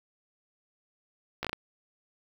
slowing click train, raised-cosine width 0.3 ms, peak -16 dBFS, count 5, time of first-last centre 1.43-1.53 s, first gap 16 ms, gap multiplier 1.31, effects 7-bit

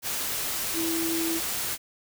sine tone in noise, 329.6 Hz, E4, in tune, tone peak -27 dBFS, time 0.73-1.41 s, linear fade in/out 50 ms, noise white, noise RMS -30 dBFS, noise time 0.02-1.78 s, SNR 0 dB, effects none

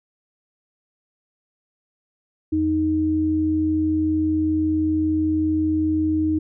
sine tone pair together, 85.95 / 311.1 Hz, F2 / D#4, -27 / 0 cents, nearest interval octave + minor seventh, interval 2227 cents, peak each -27 / -18 dBFS, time 2.52-6.39 s, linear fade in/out 10 ms, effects none

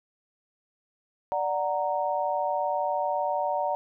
sine chord, D augmented, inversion none, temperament equal with one note detuned, 587.3 / 740 / 929.1 Hz, D5 / F#5 / A#5, 0 / 0 / -6 cents, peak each -29 dBFS, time 1.32-3.75 s, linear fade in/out 0 ms, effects none

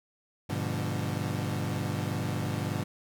30% pulse chord, G# diminished seventh, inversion none, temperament equal with one note detuned, 101.45 / 123.47 / 146.83 / 174.61 Hz, G#2 / B2 / D3 / F3, -40 / 0 / 0 / 0 cents, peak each -31 / -33 / -32 / -35 dBFS, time 0.49-2.84 s, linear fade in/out 10 ms, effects none

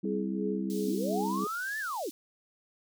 sine chord, C major, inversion second, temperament just, 196.22 / 261.6 / 327 Hz, G3 / C4 / E4, +2 / 0 / -14 cents, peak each -32 / -37 / -36 dBFS, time 0.03-1.45 s, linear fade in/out 10 ms
sine tone with tremolo, 420 Hz, G#4, 19 cents sharp, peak -31 dBFS, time 0.05-1.47 s, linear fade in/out 2 ms, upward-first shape sine, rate 2.9 Hz, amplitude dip 85%
pink high-pass noise, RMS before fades -47 dBFS, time 0.7-2.11 s, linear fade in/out 0 ms, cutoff 3900 Hz, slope 24 dB/octave
sine linear two-way sweep, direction up then down, 233.7 to 1784 to 253.4 Hz, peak -32 dBFS, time 0.87-2.1 s, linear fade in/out 10 ms, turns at 1.79 s
effects none

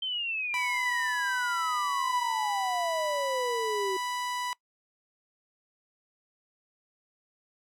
sine exponential sweep, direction down, 3136 to 373 Hz, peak -29 dBFS, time 0.02-3.97 s, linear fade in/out 5 ms
sawtooth tone, 987.8 Hz, B5, in tune, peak -27 dBFS, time 0.54-4.53 s, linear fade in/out 0 ms
effects noise-tail reverb RT60 0.1 s tail -23 dB re dry + low-pass 11000 Hz 12 dB/octave

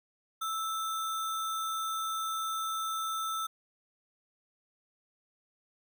sine tone with sample-and-hold, 1318.5 Hz, E6, in tune, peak -31 dBFS, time 0.41-3.47 s, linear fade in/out 10 ms, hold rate 4900 Hz, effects none

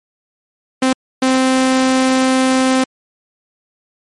sawtooth tone bursts at uneven times, 260.5 Hz, C4, 7 cents flat, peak -7 dBFS, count 2, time 0.82-0.93 / 1.22-2.84 s, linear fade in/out 5 ms, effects MP3 48 kbps

